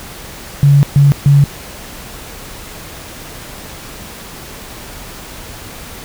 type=tone bursts at uneven times; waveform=sine; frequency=141.7 Hz; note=C#3; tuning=38 cents sharp; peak=-4 dBFS; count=3; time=0.63-0.83 / 0.96-1.12 / 1.26-1.44 s; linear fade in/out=0 ms; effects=pink hiss -31 dBFS RMS until 6.04 s